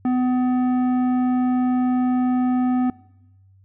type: tone with tanh clipping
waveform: sine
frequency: 251.5 Hz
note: B3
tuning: 32 cents sharp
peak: -19 dBFS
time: 0.05-2.9 s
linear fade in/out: 2 ms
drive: 11 dB
effects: noise-tail reverb RT60 1.0 s tail -22 dB re dry + added 96 Hz sine -50 dBFS peak until 3.64 s